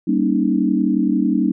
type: chord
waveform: sine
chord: Eb dominant seventh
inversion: first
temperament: just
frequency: 194.45 / 233.3 / 280 / 311.1 Hz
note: G3 / Bb3 / Db4 / Eb4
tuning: -14 / +2 / +18 / 0 cents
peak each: -20 dBFS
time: 0.07-1.52 s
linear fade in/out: 10 ms
effects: none